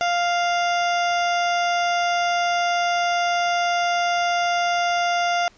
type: harmonic tone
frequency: 698.5 Hz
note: F5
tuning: in tune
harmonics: 1 / 2 / 3 / 4 / 5 / 7 / 8 / 9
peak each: -20 / -26 / -30 / -32 / -34 / -37 / -38 / -39 dBFS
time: 0.01-5.48 s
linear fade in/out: 0 ms
effects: pink hiss -54 dBFS RMS until 5.57 s + resampled to 16000 Hz